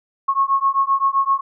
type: beating tone pair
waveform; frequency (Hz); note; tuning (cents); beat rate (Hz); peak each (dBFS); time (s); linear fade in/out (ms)
sine; 1089 / 1096.7; C#6 / C#6; -31 / -19; 7.7; -18; 0.28-1.41; 10
effects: none